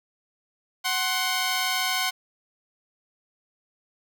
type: tone pair together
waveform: 10% pulse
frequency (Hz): 746 / 1055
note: F#5 / C6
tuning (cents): +14 / +14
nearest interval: tritone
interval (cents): 600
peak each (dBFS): -18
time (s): 0.84-2.11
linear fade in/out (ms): 20
effects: none